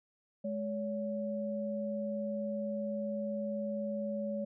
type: tone pair together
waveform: sine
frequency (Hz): 210.3 / 566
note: G#3 / C#5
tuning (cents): +22 / +36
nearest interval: octave + perfect fourth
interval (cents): 1714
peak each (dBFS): -36 / -36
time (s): 0.44-4.45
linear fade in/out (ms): 10
effects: none